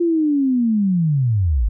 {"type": "linear sweep", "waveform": "sine", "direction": "down", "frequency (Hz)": [349.2, 46.25], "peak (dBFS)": -14, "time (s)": [0, 1.69], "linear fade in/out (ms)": 10, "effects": []}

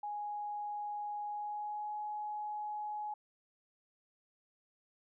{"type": "tone with pitch glide", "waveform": "sine", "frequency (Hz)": [830.6, 841.2], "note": ["G#5", "G#5"], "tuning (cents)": [0, 22], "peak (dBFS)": -37, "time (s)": [0.03, 3.14], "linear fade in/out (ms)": 5, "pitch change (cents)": 22, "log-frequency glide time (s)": [1.25, 1.95], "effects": []}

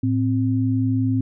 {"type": "tone pair together", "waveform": "sine", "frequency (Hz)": [110, 261.6], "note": ["A2", "C4"], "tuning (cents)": [0, 0], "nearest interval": "octave + minor third", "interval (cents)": 1500, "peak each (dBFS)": -20, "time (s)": [0.03, 1.21], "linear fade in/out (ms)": 5, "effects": []}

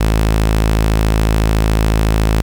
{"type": "tone", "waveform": "sawtooth", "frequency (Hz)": 53.9, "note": "A1", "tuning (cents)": -35, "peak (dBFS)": -7, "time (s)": [0, 2.42], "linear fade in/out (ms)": 10, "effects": ["7-bit"]}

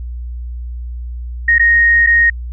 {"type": "tone with dropouts", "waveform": "sine", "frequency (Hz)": 1864.7, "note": "A#6", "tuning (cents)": 0, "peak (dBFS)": -7, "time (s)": [1.48, 2.3], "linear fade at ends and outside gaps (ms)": 5, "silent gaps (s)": [[1.583, 1.595], [2.064, 2.07]], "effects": ["added 60 Hz sine -22 dBFS peak until 2.52 s"]}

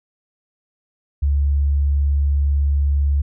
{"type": "tone", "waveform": "sine", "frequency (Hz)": 71, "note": "C#2", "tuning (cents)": 42, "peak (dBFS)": -14, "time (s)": [1.22, 3.22], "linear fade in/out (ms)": 10, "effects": []}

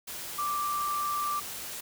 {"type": "tone in noise", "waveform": "sine", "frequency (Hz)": 1174.7, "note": "D6", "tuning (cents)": 0, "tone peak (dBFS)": -28, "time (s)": [0.38, 1.4], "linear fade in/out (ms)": 10, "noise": "white", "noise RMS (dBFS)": -39, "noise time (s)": [0.07, 1.81], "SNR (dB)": 8, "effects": []}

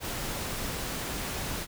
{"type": "noise", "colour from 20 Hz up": "pink", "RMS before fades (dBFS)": -34, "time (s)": [0, 1.67], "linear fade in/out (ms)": 50, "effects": []}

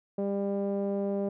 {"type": "tone with low-pass filter", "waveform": "sawtooth", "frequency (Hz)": 199.2, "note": "G3", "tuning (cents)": 28, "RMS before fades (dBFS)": -30, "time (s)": [0.18, 1.29], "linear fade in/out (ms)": 5, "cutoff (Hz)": 540, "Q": 3.2, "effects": []}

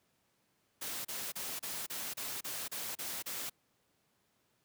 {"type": "noise bursts", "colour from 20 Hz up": "white", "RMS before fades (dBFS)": -40, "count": 10, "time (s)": [0.81, 3.498], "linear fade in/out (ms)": 10, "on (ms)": 240, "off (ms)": 32, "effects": ["pink hiss -75 dBFS RMS until 4.64 s", "high-pass 100 Hz 12 dB/octave"]}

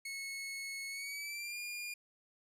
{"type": "tone with pitch glide", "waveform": "sawtooth", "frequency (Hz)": [2192, 2418], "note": ["C#7", "D7"], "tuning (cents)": [-20, 50], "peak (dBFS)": -37, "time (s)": [0.05, 1.94], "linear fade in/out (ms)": 5, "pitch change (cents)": 170, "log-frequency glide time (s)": [0.89, 1.59], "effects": ["resampled to 32000 Hz"]}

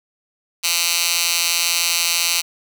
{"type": "tone with high-pass filter", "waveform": "10% pulse", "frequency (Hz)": 170.8, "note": "F3", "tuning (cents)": -38, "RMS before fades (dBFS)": -19, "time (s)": [0.63, 2.42], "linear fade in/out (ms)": 20, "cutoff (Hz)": 3600, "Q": 1, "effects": []}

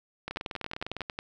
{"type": "two click trains", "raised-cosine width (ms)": 0.3, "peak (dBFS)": [-19, -18], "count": [15, 11], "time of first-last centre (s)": [[0.31, 1.017], [0.28, 1.189]], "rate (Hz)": [19.8, 11], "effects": []}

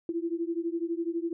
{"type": "beating tone pair", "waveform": "sine", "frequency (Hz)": [331.2, 343.2], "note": ["E4", "F4"], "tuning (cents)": [8, -30], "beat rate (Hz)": 12, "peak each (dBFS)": [-31, -32], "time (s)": [0.09, 1.33], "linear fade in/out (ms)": 2, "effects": []}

